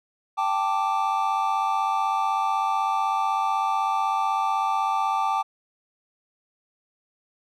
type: chord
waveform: triangle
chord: G suspended second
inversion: none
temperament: equal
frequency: 784 / 880 / 1174.7 Hz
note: G5 / A5 / D6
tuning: 0 / 0 / 0 cents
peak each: -24 dBFS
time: 0.37-5.43 s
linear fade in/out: 20 ms
effects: none